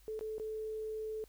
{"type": "tone with dropouts", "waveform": "sine", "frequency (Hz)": 435.4, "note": "A4", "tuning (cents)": -18, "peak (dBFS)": -37, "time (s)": [0.08, 1.24], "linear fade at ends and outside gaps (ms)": 0, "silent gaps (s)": [[0.192, 0.21], [0.382, 0.398]], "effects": ["added 50 Hz sine -60 dBFS peak until 1.28 s", "white hiss -67 dBFS RMS until 1.28 s"]}